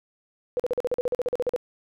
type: tone bursts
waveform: sine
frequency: 493.9 Hz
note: B4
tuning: in tune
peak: -21 dBFS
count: 15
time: 0.57-1.562 s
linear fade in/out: 0 ms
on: 26 ms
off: 43 ms
effects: none